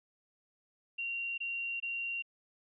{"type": "tone bursts", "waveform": "sine", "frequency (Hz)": 2759, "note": "F7", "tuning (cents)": -22, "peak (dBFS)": -34, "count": 3, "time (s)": [0.98, 2.224], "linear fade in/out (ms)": 10, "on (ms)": 400, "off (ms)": 22, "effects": []}